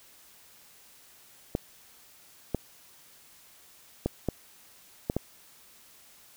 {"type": "clicks", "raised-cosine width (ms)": 2, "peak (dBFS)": -13, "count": 6, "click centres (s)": [1.551, 2.547, 4.06, 4.287, 5.099, 5.166], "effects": ["white hiss -56 dBFS RMS until 6.36 s"]}